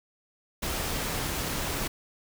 pink noise, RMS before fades -31 dBFS, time 0.62-1.88 s, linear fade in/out 10 ms, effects none

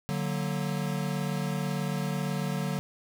square chord, D augmented, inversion none, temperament equal, 146.83 / 185 / 233.1 Hz, D3 / F#3 / A#3, 0 / 0 / 0 cents, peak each -32 / -33 / -38 dBFS, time 0.09-2.79 s, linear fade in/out 0 ms, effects none

